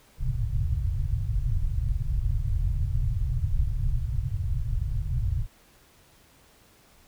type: low-pass noise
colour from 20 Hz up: pink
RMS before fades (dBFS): -26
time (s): 0.18-5.47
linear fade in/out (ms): 50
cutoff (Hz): 140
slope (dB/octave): 96
effects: pink hiss -58 dBFS RMS until 7.07 s